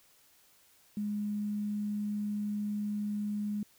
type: tone with quantisation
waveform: sine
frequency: 207.7 Hz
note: G#3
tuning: in tune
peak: -31 dBFS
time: 0.97-3.63 s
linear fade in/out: 2 ms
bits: 10
effects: white hiss -64 dBFS RMS until 3.78 s